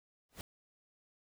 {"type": "noise with exponential growth", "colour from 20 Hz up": "pink", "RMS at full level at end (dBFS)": -42, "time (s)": [0.29, 0.41], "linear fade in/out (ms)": 1, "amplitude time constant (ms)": 24, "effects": []}